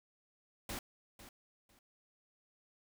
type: noise with echo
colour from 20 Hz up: pink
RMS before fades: -42 dBFS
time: 0.69-0.79 s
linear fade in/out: 2 ms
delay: 500 ms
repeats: 2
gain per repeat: -13 dB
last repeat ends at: 1.79 s
effects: none